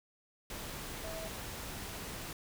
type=tone in noise; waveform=sine; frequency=649 Hz; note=E5; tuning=27 cents flat; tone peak=-43 dBFS; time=1.04-1.28 s; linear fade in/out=2 ms; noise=pink; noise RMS=-43 dBFS; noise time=0.5-2.33 s; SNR=-3 dB; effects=none